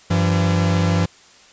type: tone pair together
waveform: 45% pulse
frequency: 96.57 / 170 Hz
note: G2 / F3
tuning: -25 / -46 cents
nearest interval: minor seventh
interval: 979 cents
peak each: -18 dBFS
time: 0.1-1.06 s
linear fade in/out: 10 ms
effects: white hiss -48 dBFS RMS until 1.52 s + resampled to 16000 Hz